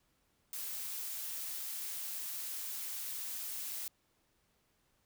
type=noise; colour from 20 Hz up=blue; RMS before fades=-41 dBFS; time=0.53-3.88 s; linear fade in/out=2 ms; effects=pink hiss -75 dBFS RMS until 5.05 s